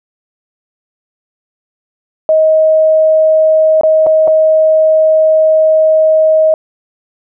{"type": "tone with dropouts", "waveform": "sine", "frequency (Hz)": 630, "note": "D#5", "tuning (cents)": 21, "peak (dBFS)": -5, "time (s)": [2.29, 6.54], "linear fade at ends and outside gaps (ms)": 1, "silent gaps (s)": [[3.811, 3.834], [4.064, 4.068], [4.275, 4.279]], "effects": []}